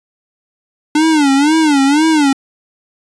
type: tone with vibrato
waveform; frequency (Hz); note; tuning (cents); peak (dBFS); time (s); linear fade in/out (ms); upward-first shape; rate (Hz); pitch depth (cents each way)
square; 295.4; D4; +10; -9; 0.95-2.33; 5; sine; 2; 150
effects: resampled to 22050 Hz